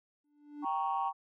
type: tone with exponential growth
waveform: triangle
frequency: 293.7 Hz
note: D4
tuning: in tune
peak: -34 dBFS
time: 0.24-0.65 s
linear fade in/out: 5 ms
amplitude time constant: 87 ms
type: chord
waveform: sine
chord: G diminished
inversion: none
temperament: equal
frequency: 784 / 932.3 / 1108.7 Hz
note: G5 / Bb5 / Db6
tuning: 0 / 0 / 0 cents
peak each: -33 / -34 / -34 dBFS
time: 0.62-1.13 s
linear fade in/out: 50 ms
effects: tanh soft clip ceiling -23 dBFS